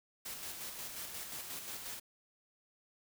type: noise with tremolo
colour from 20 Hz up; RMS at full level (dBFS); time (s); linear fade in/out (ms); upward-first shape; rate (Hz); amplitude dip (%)
white; -43; 0.25-2; 10; square; 5.6; 35
effects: none